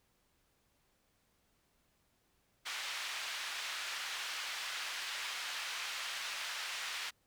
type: band-pass noise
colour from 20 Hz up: white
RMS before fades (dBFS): -41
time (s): 2.65-7.11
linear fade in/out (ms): 20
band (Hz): 1200 to 3600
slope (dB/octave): 12
effects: pink hiss -75 dBFS RMS until 7.26 s